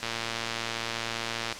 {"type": "click train", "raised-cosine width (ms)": 0.2, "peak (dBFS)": -13, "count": 173, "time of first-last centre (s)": [0.03, 1.526], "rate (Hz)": 115, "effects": ["white hiss -39 dBFS RMS until 1.59 s", "low-pass 6000 Hz 12 dB/octave"]}